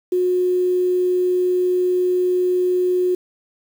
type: tone with quantisation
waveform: sine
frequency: 362.8 Hz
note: F#4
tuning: 34 cents flat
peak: -15 dBFS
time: 0.12-3.15 s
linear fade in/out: 5 ms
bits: 7
effects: none